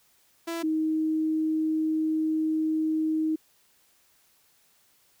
sawtooth / sine tone pair in turn, 333.8 / 314.6 Hz, E4 / D#4, +22 / +19 cents, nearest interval minor second, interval 103 cents, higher first, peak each -26 / -23 dBFS, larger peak second, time 0.47-0.63 / 0.63-3.36 s, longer second, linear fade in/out 10 ms, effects white hiss -64 dBFS RMS until 5.2 s

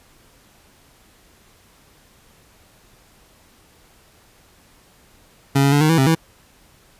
25% pulse tone with pitch steps, 138.3 / 139.5 / 144.6 / 154.5 / 163.8 / 133.6 / 162.8 Hz, C#3 / C#3 / D3 / D#3 / E3 / C3 / E3, -4 / +11 / -27 / -12 / -11 / +36 / -21 cents, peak -9 dBFS, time 5.55-6.152 s, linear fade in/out 10 ms, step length 86 ms, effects pink hiss -53 dBFS RMS until 6.99 s + resampled to 32000 Hz

